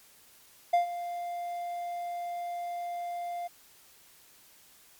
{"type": "tone with ADSR envelope", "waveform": "triangle", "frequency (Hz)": 698.5, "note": "F5", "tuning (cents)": 0, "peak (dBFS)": -17, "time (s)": [0.73, 3.48], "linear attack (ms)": 8, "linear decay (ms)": 120, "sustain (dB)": -14, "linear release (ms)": 15, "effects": ["white hiss -58 dBFS RMS until 4.99 s", "MP3 96 kbps"]}